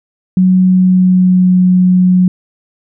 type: tone with pitch glide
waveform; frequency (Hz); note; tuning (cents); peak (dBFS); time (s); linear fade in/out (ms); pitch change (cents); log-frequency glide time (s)
sine; 185 to 182.56; F#3 to F#3; 0 to -23; -5; 0.37-2.28; 2; -23; 0.61-1.58
effects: none